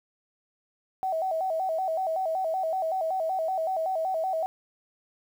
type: tone with vibrato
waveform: sine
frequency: 698.5 Hz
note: F5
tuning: in tune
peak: -25 dBFS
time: 1.03-4.46 s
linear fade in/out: 0 ms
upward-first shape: square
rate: 5.3 Hz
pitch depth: 140 cents each way
effects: 9-bit